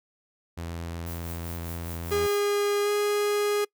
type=tone with vibrato; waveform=sawtooth; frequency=84.2 Hz; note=E2; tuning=37 cents sharp; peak=-29 dBFS; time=0.57-2.27 s; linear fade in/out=10 ms; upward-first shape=triangle; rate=8.5 Hz; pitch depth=11 cents each way
type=noise with tremolo; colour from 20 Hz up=violet; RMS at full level=-41 dBFS; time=1.06-2.4 s; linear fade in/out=10 ms; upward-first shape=sine; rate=5 Hz; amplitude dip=60%
type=tone with pitch glide; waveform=45% pulse; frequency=408.7 to 413.2 Hz; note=G#4 to G#4; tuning=-28 to -9 cents; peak=-23 dBFS; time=2.11-3.65 s; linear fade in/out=10 ms; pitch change=+19 cents; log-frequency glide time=2.83-2.89 s
effects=noise-tail reverb RT60 0.1 s tail -25 dB re dry